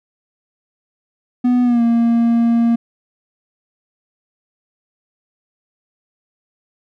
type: tone with pitch glide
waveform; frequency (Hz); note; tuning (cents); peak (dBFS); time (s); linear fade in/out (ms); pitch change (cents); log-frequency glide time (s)
triangle; 246.9 to 233; B3 to A#3; 0 to -1; -9; 1.44-2.76; 10; -101; 1.63-1.82
effects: none